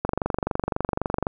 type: click train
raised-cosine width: 1 ms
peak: -9 dBFS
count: 30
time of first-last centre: 0.05-1.268 s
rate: 23.8 Hz
effects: none